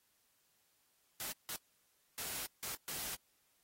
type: noise bursts at uneven times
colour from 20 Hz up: white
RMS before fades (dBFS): -42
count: 5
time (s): 1.2-1.32 / 1.49-1.56 / 2.18-2.46 / 2.63-2.75 / 2.88-3.15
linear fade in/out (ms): 0
effects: white hiss -75 dBFS RMS until 3.63 s + AAC 48 kbps